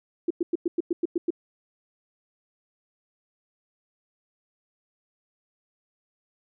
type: tone bursts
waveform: sine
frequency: 342.6 Hz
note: F4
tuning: 33 cents flat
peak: -20 dBFS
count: 9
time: 0.28-1.305 s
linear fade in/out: 5 ms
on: 25 ms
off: 100 ms
effects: none